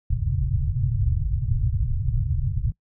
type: low-pass noise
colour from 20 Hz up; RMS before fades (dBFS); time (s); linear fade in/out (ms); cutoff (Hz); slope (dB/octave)
white; -23; 0.1-2.72; 5; 140; 96
effects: noise-tail reverb RT60 0.1 s tail -23 dB re dry